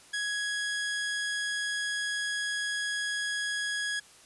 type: tone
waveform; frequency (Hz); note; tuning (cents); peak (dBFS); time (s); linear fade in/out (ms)
sawtooth; 1666; G#6; +5; -26; 0.13-4; 10
effects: white hiss -55 dBFS RMS until 4.25 s + resampled to 24000 Hz